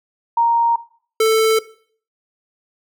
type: tone pair in turn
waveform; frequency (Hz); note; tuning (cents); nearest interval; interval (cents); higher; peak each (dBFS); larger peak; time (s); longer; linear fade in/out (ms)
sine / square; 932.3 / 441.9; A#5 / A4; 0 / +7; octave + minor second; 1293; first; -12; neither; 0.37-0.76 / 1.2-1.59; neither; 5
effects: noise-tail reverb RT60 0.5 s tail -18 dB re dry